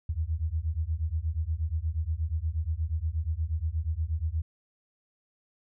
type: beating tone pair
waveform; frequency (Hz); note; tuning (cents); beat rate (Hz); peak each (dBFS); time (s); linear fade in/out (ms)
sine; 75.8 / 84.2; D#2 / E2; -45 / +37; 8.4; -30; 0.09-4.42; 5
effects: none